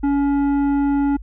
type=tone with tanh clipping; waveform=sine; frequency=282.1 Hz; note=C#4; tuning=30 cents sharp; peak=-17 dBFS; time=0.03-1.17 s; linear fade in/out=10 ms; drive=10 dB; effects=added 50 Hz sine -32 dBFS peak until 1.22 s